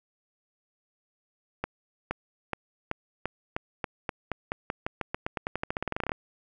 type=accelerating click train; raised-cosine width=0.5 ms; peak=-14 dBFS; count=30; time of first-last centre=1.64-6.119 s; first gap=470 ms; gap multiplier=0.9; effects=none